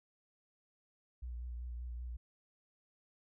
sine tone with vibrato, 60.3 Hz, B1, 41 cents flat, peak -40 dBFS, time 1.22-2.17 s, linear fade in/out 10 ms, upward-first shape sine, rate 5.2 Hz, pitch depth 36 cents each way, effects none

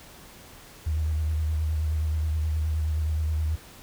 sine tone with vibrato, 77.78 Hz, D#2, in tune, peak -23 dBFS, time 0.86-3.56 s, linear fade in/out 10 ms, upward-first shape triangle, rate 9.5 Hz, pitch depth 46 cents each way, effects pink hiss -48 dBFS RMS until 3.82 s

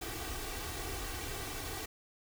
pink noise with comb filter, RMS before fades -40 dBFS, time 0.01-1.86 s, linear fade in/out 10 ms, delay 2.6 ms, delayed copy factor +0.75, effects none

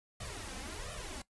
pink noise with flanger, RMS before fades -43 dBFS, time 0.2-1.22 s, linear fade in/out 5 ms, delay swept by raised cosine 1.6 to 3.9 ms, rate 1.4 Hz, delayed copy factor +0.9, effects noise-tail reverb RT60 0.1 s tail -18 dB re dry + resampled to 24000 Hz

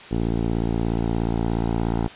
10% pulse tone with low-pass filter sweep, 56.9 Hz, A#1, 41 cents flat, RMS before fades -23 dBFS, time 0.11-2.08 s, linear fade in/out 5 ms, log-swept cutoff 500 to 890 Hz, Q 1.1, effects white hiss -41 dBFS RMS until 2.15 s + resampled to 8000 Hz

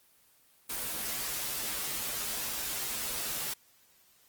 white noise with comb filter, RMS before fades -35 dBFS, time 0.69-3.54 s, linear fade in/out 10 ms, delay 11 ms, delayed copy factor -0.9, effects white hiss -64 dBFS RMS until 4.28 s + Opus 24 kbps

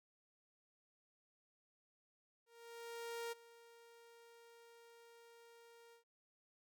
sawtooth tone with ADSR envelope, 466.2 Hz, A#4, in tune, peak -38 dBFS, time 2.46-6.04 s, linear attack 860 ms, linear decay 17 ms, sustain -19 dB, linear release 110 ms, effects none

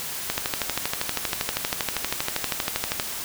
click train, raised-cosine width 0.2 ms, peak -6 dBFS, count 35, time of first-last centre 0.3-2.998 s, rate 12.6 Hz, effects white hiss -32 dBFS RMS until 3.24 s

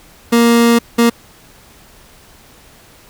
30% pulse tone bursts at uneven times, 234.2 Hz, A#3, 8 cents sharp, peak -5 dBFS, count 2, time 0.32-0.79 / 0.98-1.1 s, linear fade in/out 10 ms, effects pink hiss -44 dBFS RMS until 3.09 s

